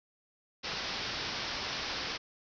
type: low-pass noise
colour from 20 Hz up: white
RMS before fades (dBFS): -37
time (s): 0.63-2.18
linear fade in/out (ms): 20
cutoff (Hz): 5600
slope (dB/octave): 96
effects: none